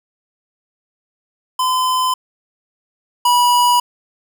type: tone pair in turn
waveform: square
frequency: 1021 / 974.7 Hz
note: C6 / B5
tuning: -43 / -23 cents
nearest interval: minor second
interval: 80 cents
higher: first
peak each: -15 / -11 dBFS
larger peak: second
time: 1.59-2.14 / 3.25-3.8 s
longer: neither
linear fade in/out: 5 ms
effects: none